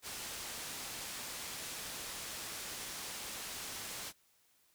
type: low-pass noise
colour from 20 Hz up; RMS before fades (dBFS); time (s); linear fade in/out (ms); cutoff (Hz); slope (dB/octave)
white; -44; 0.02-4.13; 50; 9600; 12
effects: white hiss -71 dBFS RMS until 4.74 s